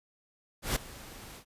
pink noise with ADSR envelope, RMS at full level -28 dBFS, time 0.62-1.45 s, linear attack 140 ms, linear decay 6 ms, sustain -19 dB, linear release 87 ms, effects resampled to 32000 Hz

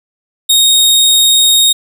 sawtooth tone, 3729 Hz, A#7, in tune, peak -3 dBFS, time 0.49-1.73 s, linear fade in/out 10 ms, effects none

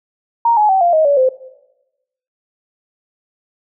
sine tone with pitch steps, 932.3 / 845.1 / 766.1 / 694.4 / 629.5 / 570.6 / 517.2 Hz, A#5 / G#5 / G5 / F5 / D#5 / C#5 / C5, 0 / +30 / -40 / -10 / +20 / +50 / -20 cents, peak -9 dBFS, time 0.45-1.29 s, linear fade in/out 5 ms, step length 120 ms, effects noise-tail reverb RT60 1.0 s tail -18 dB re dry

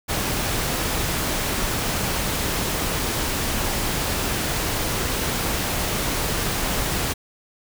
pink noise, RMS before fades -24 dBFS, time 0.08-7.14 s, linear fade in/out 20 ms, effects none

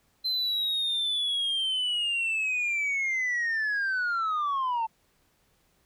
sine linear sweep, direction down, 4100 to 880 Hz, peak -23 dBFS, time 0.24-4.87 s, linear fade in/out 20 ms, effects tanh soft clip ceiling -24 dBFS + pink hiss -68 dBFS RMS until 5.85 s

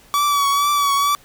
45% pulse tone with vibrato, 1142 Hz, D6, 49 cents flat, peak -15 dBFS, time 0.14-1.15 s, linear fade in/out 0 ms, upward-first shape triangle, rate 2.2 Hz, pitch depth 44 cents each way, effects pink hiss -49 dBFS RMS until 1.24 s

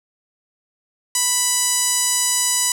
sawtooth tone with band-pass filter, 988 Hz, B5, in tune, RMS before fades -19 dBFS, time 1.15-2.72 s, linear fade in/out 2 ms, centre 8100 Hz, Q 2.3, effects 7-bit

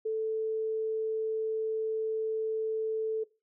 sine tone, 440 Hz, A4, in tune, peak -28 dBFS, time 0.05-3.24 s, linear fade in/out 10 ms, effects noise-tail reverb RT60 0.3 s tail -21 dB re dry

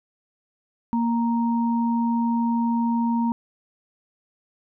sine tone pair together, 233.5 / 932.9 Hz, A#3 / A#5, +3 / +1 cents, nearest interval 2 octaves, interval 2398 cents, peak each -20 / -27 dBFS, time 0.93-3.32 s, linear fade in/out 0 ms, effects none

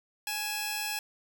10% pulse tone pair together, 831.2 / 2639 Hz, G#5 / E7, +1 / +1 cents, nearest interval octave + minor sixth, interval 2000 cents, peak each -26 dBFS, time 0.27-0.99 s, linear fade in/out 2 ms, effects none

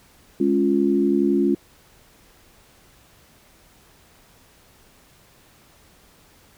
sine chord, Db major, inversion second, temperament equal, 207.7 / 277.2 / 349.2 Hz, Ab3 / Db4 / F4, 0 / 0 / 0 cents, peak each -22 / -20 / -20 dBFS, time 0.4-1.55 s, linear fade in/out 5 ms, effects pink hiss -54 dBFS RMS until 6.57 s

